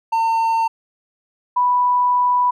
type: tone pair in turn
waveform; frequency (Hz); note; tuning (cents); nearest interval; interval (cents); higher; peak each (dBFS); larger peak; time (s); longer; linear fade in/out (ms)
triangle / sine; 906 / 986.7; A#5 / B5; -50 / -2; minor second; 148; second; -13; neither; 0.12-0.68 / 1.56-2.51; second; 10
effects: none